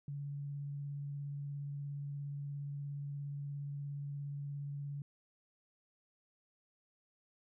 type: tone with vibrato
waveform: sine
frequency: 142.5 Hz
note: C#3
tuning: 48 cents sharp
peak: -39 dBFS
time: 0.08-5.02 s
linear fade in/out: 2 ms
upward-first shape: sine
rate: 17 Hz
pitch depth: 12 cents each way
effects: none